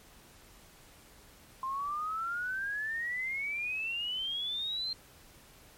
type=exponential sweep; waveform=sine; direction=up; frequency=1044 to 4186 Hz; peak=-32 dBFS; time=1.63-4.93 s; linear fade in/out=2 ms; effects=pink hiss -57 dBFS RMS until 5.77 s + MP3 64 kbps